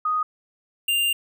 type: tone pair in turn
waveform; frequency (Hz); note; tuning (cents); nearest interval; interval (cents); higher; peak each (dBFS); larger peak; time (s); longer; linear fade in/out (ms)
sine / square; 1244.5 / 2794; D#6 / F7; 0 / 0; octave + major second; 1400; second; -20; neither; 0.05-0.23 / 0.88-1.13; second; 5
effects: none